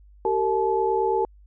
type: tone cluster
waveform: sine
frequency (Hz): 386.3 / 455.2 / 862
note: G4 / A#4 / A5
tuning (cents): -25 / -41 / -36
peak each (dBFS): -24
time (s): 0.25-1.25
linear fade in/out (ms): 2
effects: added 50 Hz sine -48 dBFS peak until 1.46 s